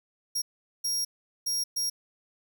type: tone bursts at uneven times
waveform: sawtooth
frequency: 5600 Hz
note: F8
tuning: 4 cents sharp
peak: -24 dBFS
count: 4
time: 0.35-0.42 / 0.84-1.05 / 1.46-1.64 / 1.76-1.9 s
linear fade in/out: 10 ms
effects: 11-bit

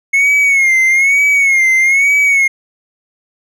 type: tone with vibrato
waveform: triangle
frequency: 2176 Hz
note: C#7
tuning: 33 cents flat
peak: -6 dBFS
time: 0.13-2.48 s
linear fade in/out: 10 ms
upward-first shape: sine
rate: 1.1 Hz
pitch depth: 83 cents each way
effects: none

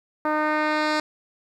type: tone with low-pass filter sweep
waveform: 10% pulse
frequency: 305.5 Hz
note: D#4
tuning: 32 cents flat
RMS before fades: -23 dBFS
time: 0.25-1 s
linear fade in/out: 2 ms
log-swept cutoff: 1200 to 5400 Hz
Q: 1.1
effects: 9-bit

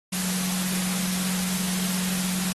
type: tone in noise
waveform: sine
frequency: 183.9 Hz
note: F#3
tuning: 10 cents flat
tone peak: -27 dBFS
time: 0.12-2.53 s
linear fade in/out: 10 ms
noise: white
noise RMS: -29 dBFS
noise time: 0.12-2.53 s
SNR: -1 dB
effects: AAC 32 kbps

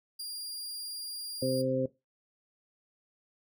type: tone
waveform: sawtooth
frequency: 4806 Hz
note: D8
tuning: 39 cents sharp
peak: -33 dBFS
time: 0.19-1.62 s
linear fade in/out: 10 ms
type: harmonic tone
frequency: 130.81 Hz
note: C3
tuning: in tune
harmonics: 1 / 2 / 3 / 4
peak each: -35 / -32 / -37 / -30 dBFS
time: 1.42-1.86 s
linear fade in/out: 5 ms
effects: noise-tail reverb RT60 0.2 s tail -17 dB re dry

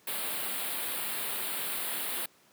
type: band-stop noise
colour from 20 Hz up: white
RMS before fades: -34 dBFS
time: 0.07-2.26 s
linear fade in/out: 5 ms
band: 4300 to 8600 Hz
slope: 48 dB/octave
effects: pink hiss -62 dBFS RMS until 2.52 s + high-pass 200 Hz 12 dB/octave

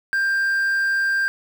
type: tone with quantisation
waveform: triangle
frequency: 1586 Hz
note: G6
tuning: 20 cents sharp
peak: -16 dBFS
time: 0.13-1.28 s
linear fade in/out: 0 ms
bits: 7
effects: none

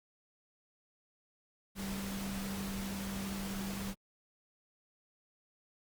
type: tone in noise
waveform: sine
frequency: 195.5 Hz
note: G3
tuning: 4 cents flat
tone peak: -38 dBFS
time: 1.75-3.95 s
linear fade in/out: 50 ms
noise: pink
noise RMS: -43 dBFS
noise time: 1.75-3.95 s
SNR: +2 dB
effects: Opus 48 kbps

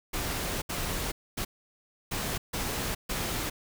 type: noise bursts at uneven times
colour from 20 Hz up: pink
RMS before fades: -32 dBFS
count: 6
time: 0.13-0.62 / 0.69-1.12 / 1.37-1.45 / 2.11-2.38 / 2.53-2.95 / 3.09-3.5 s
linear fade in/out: 10 ms
effects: none

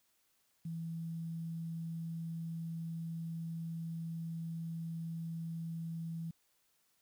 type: tone with quantisation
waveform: sine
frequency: 164.9 Hz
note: E3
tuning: 1 cent sharp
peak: -38 dBFS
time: 0.65-6.31 s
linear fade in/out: 5 ms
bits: 11
effects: white hiss -75 dBFS RMS until 7.01 s

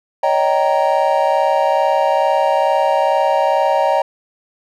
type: chord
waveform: triangle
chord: Eb dominant seventh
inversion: third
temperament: just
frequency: 560 / 622.3 / 777.8 / 933.4 Hz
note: Db5 / Eb5 / G5 / Bb5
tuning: +18 / 0 / -14 / +2 cents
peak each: -16 dBFS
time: 0.23-4.02 s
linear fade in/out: 5 ms
effects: none

